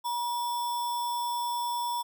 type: tone with sample-and-hold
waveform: sine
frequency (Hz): 960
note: B5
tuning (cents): -49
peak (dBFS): -28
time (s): 0.04-2.03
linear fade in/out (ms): 20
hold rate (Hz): 4410
effects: none

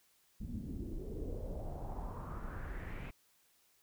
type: noise with low-pass filter sweep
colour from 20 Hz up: brown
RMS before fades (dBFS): -42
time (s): 0.4-3.11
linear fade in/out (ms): 10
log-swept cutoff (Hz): 210 to 2500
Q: 3.7
effects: white hiss -71 dBFS RMS until 3.82 s

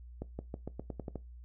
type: accelerating click train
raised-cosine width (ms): 2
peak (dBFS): -25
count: 9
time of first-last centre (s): 0.22-1.157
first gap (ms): 170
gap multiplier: 0.89
effects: noise-tail reverb RT60 0.2 s tail -19 dB re dry + added 60 Hz sine -47 dBFS peak until 1.44 s

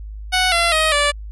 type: tone with pitch steps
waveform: 10% pulse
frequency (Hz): 740 / 682.5 / 629.5 / 580.6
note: F#5 / F5 / D#5 / D5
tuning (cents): 0 / -40 / +20 / -20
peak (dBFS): -6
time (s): 0.32-1.12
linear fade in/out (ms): 20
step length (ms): 200
effects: added 52 Hz sine -29 dBFS peak until 1.31 s + resampled to 24000 Hz

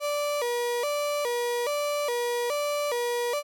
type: tone with vibrato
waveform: 35% pulse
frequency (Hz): 530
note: C5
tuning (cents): +22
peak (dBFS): -24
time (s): 0-3.43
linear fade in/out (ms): 50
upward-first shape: square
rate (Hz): 1.2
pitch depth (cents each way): 170
effects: none

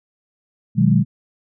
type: chord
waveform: sine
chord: G# minor seventh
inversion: first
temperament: equal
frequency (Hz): 123.47 / 155.56 / 185 / 207.7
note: B2 / D#3 / F#3 / G#3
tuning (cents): 0 / 0 / 0 / 0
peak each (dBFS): -17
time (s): 0.75-1.05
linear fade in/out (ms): 50
effects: none

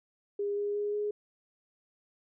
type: tone with pitch steps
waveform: sine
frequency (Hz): 406.5 / 409.8 / 413.1 / 416.5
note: G#4 / G#4 / G#4 / G#4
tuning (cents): -37 / -23 / -9 / +5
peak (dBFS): -29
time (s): 0.39-1.11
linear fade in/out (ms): 5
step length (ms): 180
effects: none

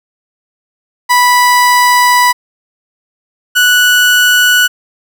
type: tone pair in turn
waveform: 30% pulse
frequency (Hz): 985 / 1475.8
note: B5 / F#6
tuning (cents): -5 / -5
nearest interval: perfect fifth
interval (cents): 700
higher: second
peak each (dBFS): -3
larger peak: neither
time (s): 1.09-2.33 / 3.55-4.68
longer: first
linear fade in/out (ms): 20
effects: none

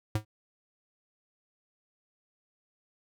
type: tone with exponential decay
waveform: square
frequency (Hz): 107.1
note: A2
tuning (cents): -46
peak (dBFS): -23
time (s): 0.15-0.25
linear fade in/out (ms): 5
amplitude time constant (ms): 20
effects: none

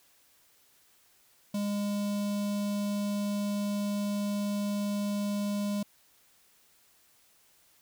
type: tone with notch filter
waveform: square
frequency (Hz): 204.2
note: G#3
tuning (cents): -29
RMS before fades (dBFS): -31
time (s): 1.54-5.83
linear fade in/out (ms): 5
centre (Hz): 1700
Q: 0.84
effects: white hiss -64 dBFS RMS until 7.81 s

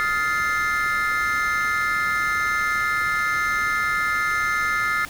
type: chord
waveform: triangle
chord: F dominant seventh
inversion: third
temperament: just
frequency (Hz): 1257.2 / 1396.9 / 1746.1 / 2095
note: Eb6 / F6 / A6 / C7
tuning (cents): +18 / 0 / -14 / +2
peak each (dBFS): -24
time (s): 0-5.05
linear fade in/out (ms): 0
effects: pink hiss -39 dBFS RMS until 5.09 s

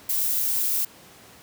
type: noise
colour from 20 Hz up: violet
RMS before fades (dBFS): -24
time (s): 0.09-0.85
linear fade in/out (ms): 5
effects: pink hiss -49 dBFS RMS until 1.42 s + high-pass 100 Hz 12 dB/octave

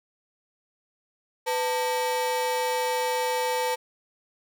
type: ring-modulated tone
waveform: 45% pulse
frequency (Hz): 698.5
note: F5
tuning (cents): 0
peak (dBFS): -21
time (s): 1.46-3.76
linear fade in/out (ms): 20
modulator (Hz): 198
effects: none

